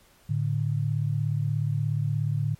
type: tone pair together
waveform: sine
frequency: 110 / 146.83 Hz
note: A2 / D3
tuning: 0 / 0 cents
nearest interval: perfect fourth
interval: 500 cents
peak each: -26 dBFS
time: 0.29-2.55 s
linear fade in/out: 10 ms
effects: pink hiss -59 dBFS RMS until 2.59 s + MP3 64 kbps